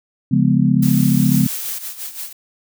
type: chord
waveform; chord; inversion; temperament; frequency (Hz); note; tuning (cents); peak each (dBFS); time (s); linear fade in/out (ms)
sine; C# dominant seventh; none; just; 138.59 / 173.24 / 207.9 / 249.5; C#3 / E#3 / G#3 / B3; 0 / -14 / +2 / +18; -17; 0.31-1.47; 10
type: noise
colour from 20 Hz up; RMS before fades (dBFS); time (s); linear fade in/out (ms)
blue; -27; 0.82-1.79; 10
type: noise with tremolo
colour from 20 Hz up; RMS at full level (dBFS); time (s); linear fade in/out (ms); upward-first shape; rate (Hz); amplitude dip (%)
blue; -27; 1.31-2.33; 5; sine; 5.8; 70
effects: none